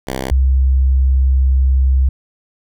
5% pulse / sine tone pair in turn, 65.41 / 65.83 Hz, C2 / C2, 0 / +11 cents, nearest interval unison, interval 11 cents, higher second, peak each -9 dBFS, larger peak neither, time 0.07-0.31 / 0.31-2.09 s, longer second, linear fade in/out 5 ms, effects none

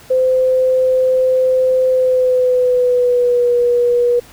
sine tone with pitch glide, 515 to 483.3 Hz, C5 to B4, -28 to -38 cents, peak -10 dBFS, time 0.1-4.2 s, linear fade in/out 10 ms, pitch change -110 cents, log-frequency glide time 1.89-3.55 s, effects pink hiss -42 dBFS RMS until 4.32 s

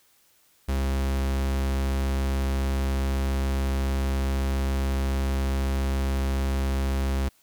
45% pulse tone, 67.2 Hz, C2, 47 cents sharp, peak -23 dBFS, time 0.68-7.29 s, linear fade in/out 10 ms, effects white hiss -62 dBFS RMS until 7.42 s

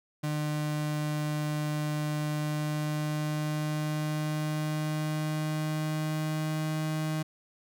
35% pulse tone with pitch glide, 150.7 to 155.92 Hz, D3 to D#3, +45 to +4 cents, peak -27 dBFS, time 0.23-7.23 s, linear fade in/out 10 ms, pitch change +59 cents, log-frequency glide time 2.27-6.82 s, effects none

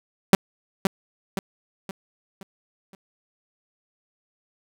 sawtooth tone with echo, 192.9 Hz, G3, 28 cents flat, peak -6 dBFS, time 0.33-0.35 s, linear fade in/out 2 ms, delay 520 ms, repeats 5, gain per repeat -7 dB, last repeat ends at 2.95 s, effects none

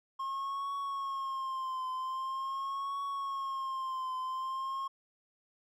triangle tone with vibrato, 1072 Hz, C6, 42 cents sharp, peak -32 dBFS, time 0.19-4.88 s, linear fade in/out 10 ms, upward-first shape triangle, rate 0.44 Hz, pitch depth 72 cents each way, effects none

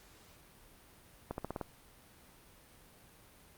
accelerating click train, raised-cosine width 1 ms, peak -23 dBFS, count 6, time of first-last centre 1.31-1.613 s, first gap 71 ms, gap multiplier 0.92, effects pink hiss -60 dBFS RMS until 3.57 s + Opus 48 kbps

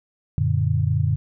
sine chord, Gb augmented, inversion none, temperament equal, 92.5 / 116.54 / 146.83 Hz, Gb2 / Bb2 / D3, 0 / 0 / 0 cents, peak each -22 dBFS, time 0.38-1.16 s, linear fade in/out 0 ms, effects none

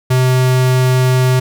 square tone, 128.2 Hz, C3, 35 cents flat, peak -10 dBFS, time 0.1-1.4 s, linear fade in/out 10 ms, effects none

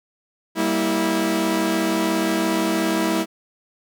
sawtooth chord, E diminished, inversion first, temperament equal with one note detuned, 196 / 233.1 / 326 Hz, G3 / Bb3 / E4, 0 / 0 / -19 cents, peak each -21 / -22 / -17 dBFS, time 0.55-3.26 s, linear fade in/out 50 ms, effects none

